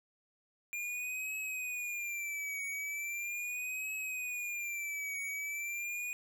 square tone with vibrato, 2400 Hz, D7, 37 cents sharp, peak -37 dBFS, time 0.73-6.13 s, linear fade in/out 0 ms, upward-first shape triangle, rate 0.39 Hz, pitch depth 120 cents each way, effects none

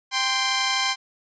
10% pulse tone pair together, 789.5 / 1042 Hz, G5 / C6, +12 / -7 cents, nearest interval perfect fourth, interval 481 cents, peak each -17 / -14 dBFS, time 0.11-0.96 s, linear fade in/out 50 ms, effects resampled to 16000 Hz

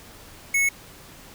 square tone, 2200 Hz, C#7, 14 cents flat, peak -19 dBFS, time 0.54-0.69 s, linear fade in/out 5 ms, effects pink hiss -46 dBFS RMS until 1.34 s

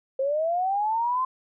sine linear sweep, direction up, 523.3 to 1046.5 Hz, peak -22 dBFS, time 0.19-1.25 s, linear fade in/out 5 ms, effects none

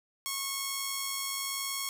5% pulse tone with amplitude modulation, 1095 Hz, C#6, 22 cents flat, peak -19 dBFS, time 0.26-1.89 s, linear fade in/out 0 ms, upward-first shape sine, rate 101 Hz, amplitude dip 25%, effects none

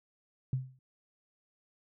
sine tone with exponential decay, 130 Hz, C3, 11 cents flat, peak -25 dBFS, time 0.53-0.79 s, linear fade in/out 2 ms, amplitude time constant 56 ms, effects none

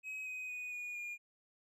triangle tone with pitch steps, 2542 / 2511 / 2481 / 2451 / 2422 Hz, D#7 / D#7 / D#7 / D#7 / D#7, +36 / +15 / -6 / -27 / -47 cents, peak -39 dBFS, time 0.03-1.18 s, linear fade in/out 50 ms, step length 230 ms, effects none

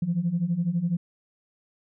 sine beating tone pair, 164.81 / 176.81 Hz, E3 / F3, 0 / +22 cents, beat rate 12 Hz, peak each -27 / -24 dBFS, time 0.02-0.97 s, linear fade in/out 5 ms, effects tanh soft clip ceiling -16 dBFS

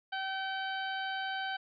harmonic tone, 769 Hz, G5, 33 cents flat, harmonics 1 / 2 / 3 / 4 / 5 / 6, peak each -37 / -37 / -49 / -42 / -50 / -51 dBFS, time 0.12-1.57 s, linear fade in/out 10 ms, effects none

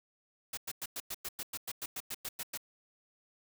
white noise bursts, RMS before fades -39 dBFS, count 15, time 0.53-2.575 s, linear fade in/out 5 ms, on 43 ms, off 100 ms, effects none

